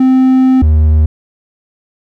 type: tone pair in turn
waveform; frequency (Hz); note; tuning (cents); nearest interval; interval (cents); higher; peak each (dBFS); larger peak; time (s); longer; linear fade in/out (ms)
triangle; 259.8 / 77.24; C4 / D#2; -12 / -12; octave + major sixth; 2100; first; -3; neither; 0-0.62 / 0.62-1.06; first; 5
effects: none